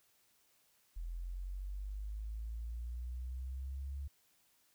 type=linear sweep; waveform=sine; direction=up; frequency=41.2 to 70.2 Hz; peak=-39 dBFS; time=0.96-4.08 s; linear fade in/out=10 ms; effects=white hiss -72 dBFS RMS until 4.74 s

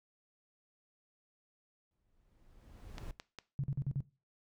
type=noise with exponential growth; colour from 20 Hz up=brown; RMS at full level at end=-42 dBFS; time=1.91-3.11 s; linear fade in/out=2 ms; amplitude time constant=260 ms
type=clicks; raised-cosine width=0.2 ms; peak=-27 dBFS; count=3; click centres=2.982 / 3.199 / 3.387 s
type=tone bursts; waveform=sine; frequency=138.6 Hz; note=C#3; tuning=in tune; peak=-31 dBFS; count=5; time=3.59-4.005 s; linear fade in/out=0 ms; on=47 ms; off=45 ms
effects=noise-tail reverb RT60 0.3 s tail -19 dB re dry

